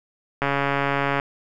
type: click train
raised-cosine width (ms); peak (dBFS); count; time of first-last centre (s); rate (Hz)
0.5; -7; 110; 0.42-1.199; 140
effects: none